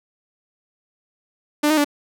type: tone with pitch steps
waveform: sawtooth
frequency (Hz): 297.1 / 310.3 / 290.5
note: D4 / D#4 / D4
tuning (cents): +20 / -5 / -19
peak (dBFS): -11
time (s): 1.63-1.846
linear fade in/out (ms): 10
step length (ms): 72
effects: none